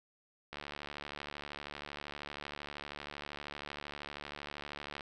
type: click train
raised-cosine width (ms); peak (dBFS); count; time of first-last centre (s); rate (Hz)
0.3; -26; 327; 0.53-5.008; 72.8
effects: none